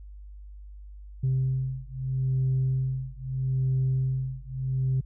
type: beating tone pair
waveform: sine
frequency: 130.81 / 131.59 Hz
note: C3 / C3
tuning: 0 / +10 cents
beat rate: 0.78 Hz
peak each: -26 dBFS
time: 1.23-5.01 s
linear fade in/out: 10 ms
effects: tanh soft clip ceiling -19 dBFS + added 50 Hz sine -41 dBFS peak until 5.05 s